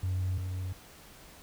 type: tone pair in turn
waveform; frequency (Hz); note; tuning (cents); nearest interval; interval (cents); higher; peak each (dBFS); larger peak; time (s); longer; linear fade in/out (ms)
triangle; 92.5 / 92.5; F#2 / F#2; 0 / 0; unison; 0; neither; -25 / -30; first; 0.03-0.38 / 0.38-0.73; neither; 5
effects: tanh soft clip ceiling -24 dBFS + pink hiss -53 dBFS RMS until 1.42 s